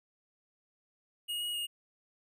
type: tone with pitch steps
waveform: square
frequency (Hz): 2872 / 2895 / 2855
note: F7 / F#7 / F7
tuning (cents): +48 / -38 / +37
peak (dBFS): -34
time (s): 1.28-1.67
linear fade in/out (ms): 20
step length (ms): 130
effects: none